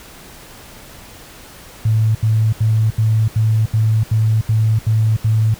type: tone bursts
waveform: sine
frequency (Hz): 110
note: A2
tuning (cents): 0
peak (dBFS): -11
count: 10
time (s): 1.85-5.543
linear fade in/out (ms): 5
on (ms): 300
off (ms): 77
effects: pink hiss -39 dBFS RMS until 5.59 s